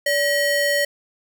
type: ring-modulated tone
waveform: square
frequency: 1244.5 Hz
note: D#6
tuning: in tune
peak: -15 dBFS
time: 0.06-0.85 s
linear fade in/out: 5 ms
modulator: 669 Hz
effects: none